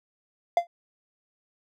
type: tone with exponential decay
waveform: triangle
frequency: 691 Hz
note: F5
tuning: 19 cents flat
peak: -12 dBFS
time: 0.57-0.67 s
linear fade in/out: 2 ms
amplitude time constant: 20 ms
effects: none